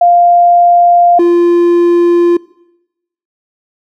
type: tone pair in turn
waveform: sine / triangle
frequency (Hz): 698.5 / 346.2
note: F5 / F4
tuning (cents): 0 / -15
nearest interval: octave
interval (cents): 1215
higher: first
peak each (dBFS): -3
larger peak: neither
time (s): 0.01-1.19 / 1.19-2.37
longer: neither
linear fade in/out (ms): 5
effects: noise-tail reverb RT60 0.9 s tail -22 dB re dry